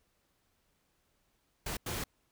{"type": "noise bursts at uneven times", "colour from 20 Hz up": "pink", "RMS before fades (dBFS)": -37, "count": 2, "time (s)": [[1.66, 1.77], [1.86, 2.04]], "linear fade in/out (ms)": 5, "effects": ["pink hiss -75 dBFS RMS until 2.31 s"]}